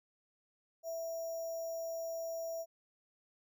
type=tone with sample-and-hold; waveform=sine; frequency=659.3 Hz; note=E5; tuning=in tune; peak=-37 dBFS; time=0.83-2.66 s; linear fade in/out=50 ms; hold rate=6300 Hz; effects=none